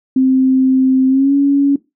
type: tone with pitch glide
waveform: sine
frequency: 261.6 to 280.4 Hz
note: C4 to C#4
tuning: 0 to +20 cents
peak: -8 dBFS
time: 0.16-1.76 s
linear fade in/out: 5 ms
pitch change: +120 cents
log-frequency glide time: 1.08-1.34 s
effects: noise-tail reverb RT60 0.2 s tail -18 dB re dry